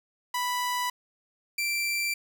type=tone pair in turn; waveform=sawtooth; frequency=987.8 / 2349 Hz; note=B5 / D7; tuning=0 / 0 cents; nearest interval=octave + minor third; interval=1500 cents; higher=second; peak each=-23 dBFS; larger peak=neither; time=0.34-0.9 / 1.58-2.14 s; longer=neither; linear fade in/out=5 ms; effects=10-bit